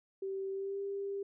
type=tone with pitch glide; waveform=sine; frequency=387.2 to 397.2 Hz; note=G4 to G4; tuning=-21 to +23 cents; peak=-35 dBFS; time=0.22-1.23 s; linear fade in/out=5 ms; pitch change=+44 cents; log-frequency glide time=0.51-0.8 s; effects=none